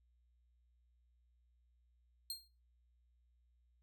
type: tone with exponential decay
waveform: sawtooth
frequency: 4209 Hz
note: C8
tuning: 9 cents sharp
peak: -34 dBFS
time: 2.3-2.48 s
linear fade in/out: 2 ms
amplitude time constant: 38 ms
effects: noise-tail reverb RT60 0.3 s tail -17 dB re dry + added 60 Hz sine -70 dBFS peak until 3.82 s